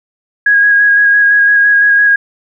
sine tone with vibrato, 1648 Hz, G#6, 14 cents flat, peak -5 dBFS, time 0.46-2.16 s, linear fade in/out 5 ms, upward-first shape square, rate 5.9 Hz, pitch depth 15 cents each way, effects none

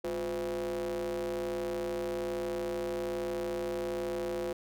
square ring-modulated tone, 77.1 Hz, D#2, 15 cents flat, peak -30 dBFS, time 0.04-4.53 s, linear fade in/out 5 ms, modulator 432 Hz, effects none

